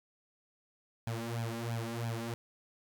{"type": "tone with flanger", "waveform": "sawtooth", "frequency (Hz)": 115.8, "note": "A#2", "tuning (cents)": -11, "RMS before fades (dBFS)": -37, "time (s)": [1.07, 2.34], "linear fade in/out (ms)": 0, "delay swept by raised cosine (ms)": [1.2, 3.7], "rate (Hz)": 3, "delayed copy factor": 1, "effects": []}